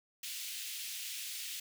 pink high-pass noise, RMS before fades -42 dBFS, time 0.23-1.6 s, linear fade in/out 5 ms, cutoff 2500 Hz, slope 24 dB/octave, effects none

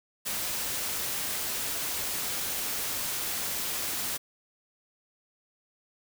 white noise, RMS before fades -32 dBFS, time 0.25-4.18 s, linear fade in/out 20 ms, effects none

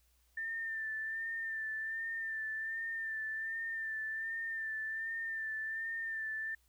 sine tone with vibrato, 1788 Hz, A6, 27 cents sharp, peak -36 dBFS, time 0.37-6.55 s, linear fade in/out 5 ms, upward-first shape sine, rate 1.3 Hz, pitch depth 31 cents each way, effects added 60 Hz sine -70 dBFS peak until 6.68 s + white hiss -74 dBFS RMS until 6.68 s

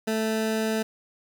20% pulse tone, 220 Hz, A3, in tune, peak -19 dBFS, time 0.07-0.83 s, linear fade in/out 10 ms, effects 10-bit

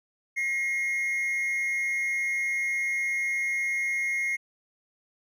triangle tone pair together, 1909.4 / 2146 Hz, A#6 / C7, +41 / +43 cents, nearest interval major second, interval 202 cents, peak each -34 / -24 dBFS, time 0.36-4.37 s, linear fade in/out 20 ms, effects none

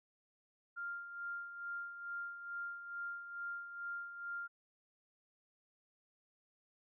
sine tone with tremolo, 1396.9 Hz, F6, in tune, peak -39 dBFS, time 0.76-4.48 s, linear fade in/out 20 ms, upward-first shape sine, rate 2.3 Hz, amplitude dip 60%, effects none

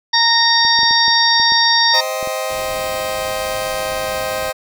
harmonic tone, 926 Hz, A#5, 12 cents flat, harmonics 1 / 2 / 4 / 5 / 6, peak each -17 / -17 / -17 / -17 / -17 dBFS, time 0.13-2.01 s, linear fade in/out 10 ms
clicks, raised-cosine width 2 ms, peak -19 dBFS, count 9, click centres 0.65 / 0.79 / 0.832 / 0.91 / 1.081 / 1.399 / 1.521 / 2.228 / 2.274 s
sawtooth chord, C minor, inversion none, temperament just, 523.3 / 627.9 / 784.9 Hz, C5 / Eb5 / G5, 0 / +16 / +2 cents, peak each -19 / -19 / -23 dBFS, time 1.93-4.53 s, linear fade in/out 20 ms
pink band-stop noise, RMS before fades -34 dBFS, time 2.49-4.5 s, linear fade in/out 5 ms, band 990 to 2100 Hz, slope 48 dB/octave
effects none

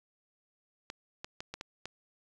clicks, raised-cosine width 0.2 ms, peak -22 dBFS, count 6, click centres 0.901 / 1.245 / 1.405 / 1.54 / 1.611 / 1.856 s, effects resampled to 24000 Hz

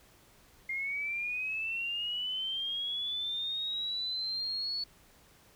sine linear sweep, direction up, 2111 to 4435 Hz, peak -32 dBFS, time 0.69-4.84 s, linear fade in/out 5 ms, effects pink hiss -61 dBFS RMS until 5.55 s

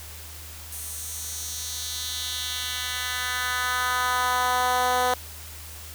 10% pulse tone with high-pass filter sweep, 250 Hz, B3, 21 cents sharp, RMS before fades -27 dBFS, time 0.72-5.14 s, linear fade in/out 2 ms, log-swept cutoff 9400 to 580 Hz, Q 1.6, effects added 78 Hz sine -42 dBFS peak until 5.94 s + white hiss -42 dBFS RMS until 5.94 s

